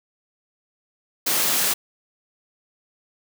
white high-pass noise, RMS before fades -21 dBFS, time 1.26-1.74 s, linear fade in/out 10 ms, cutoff 150 Hz, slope 24 dB/octave, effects none

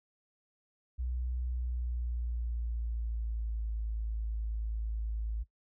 sine tone with pitch glide, 61.7 to 54.65 Hz, B1 to A1, -1 to -11 cents, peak -32 dBFS, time 0.98-5.44 s, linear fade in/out 20 ms, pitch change -210 cents, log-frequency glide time 1.47-3.71 s, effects noise-tail reverb RT60 0.1 s tail -17 dB re dry

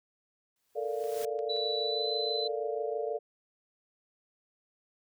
white noise with exponential growth, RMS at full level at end -42 dBFS, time 0.56-1.25 s, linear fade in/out 1 ms, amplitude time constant 150 ms
sine chord, Bb major seventh, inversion third, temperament equal, 440 / 466.2 / 587.3 / 698.5 Hz, A4 / Bb4 / D5 / F5, 0 / 0 / 0 / 0 cents, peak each -34 / -36 / -37 / -39 dBFS, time 0.75-3.19 s, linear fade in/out 20 ms
click train, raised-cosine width 0.2 ms, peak -36 dBFS, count 4, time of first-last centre 1.04-1.565 s, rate 5.71 Hz
sine tone with pitch glide, 3951 to 4029 Hz, B7 to B7, 0 to +34 cents, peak -32 dBFS, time 1.49-2.48 s, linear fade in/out 10 ms, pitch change +34 cents, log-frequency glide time 1.82-2.09 s
effects none

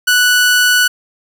sawtooth tone, 1480 Hz, F#6, in tune, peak -5 dBFS, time 0.07-0.88 s, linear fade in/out 10 ms, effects none

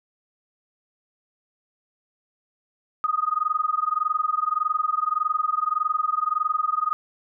sine tone with amplitude modulation, 1244.5 Hz, D#6, in tune, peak -17 dBFS, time 3.04-6.93 s, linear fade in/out 0 ms, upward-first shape sine, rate 21.7 Hz, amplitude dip 95%, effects none

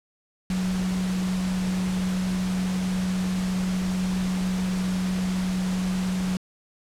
sine tone in noise, 185 Hz, F#3, in tune, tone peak -23 dBFS, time 0.5-6.37 s, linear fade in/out 2 ms, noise pink, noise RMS -35 dBFS, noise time 0.5-6.37 s, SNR +9 dB, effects low-pass 9000 Hz 12 dB/octave

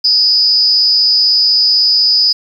sine tone with amplitude modulation, 4978 Hz, D#8, in tune, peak -4 dBFS, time 0.04-2.33 s, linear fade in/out 10 ms, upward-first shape sine, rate 298 Hz, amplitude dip 75%, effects 7-bit

